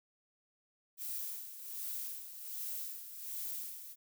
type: noise with tremolo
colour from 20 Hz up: violet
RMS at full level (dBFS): -40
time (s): 0.97-3.96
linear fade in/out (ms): 50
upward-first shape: sine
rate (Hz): 1.3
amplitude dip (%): 65
effects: none